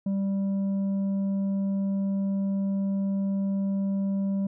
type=tone with tanh clipping; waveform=sine; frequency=196 Hz; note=G3; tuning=in tune; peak=-25 dBFS; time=0.06-4.47 s; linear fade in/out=5 ms; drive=5 dB; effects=none